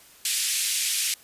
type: band-pass noise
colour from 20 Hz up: white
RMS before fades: -26 dBFS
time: 0.25-1.14 s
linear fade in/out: 2 ms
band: 2200 to 11000 Hz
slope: 24 dB/octave
effects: white hiss -52 dBFS RMS until 1.23 s + resampled to 32000 Hz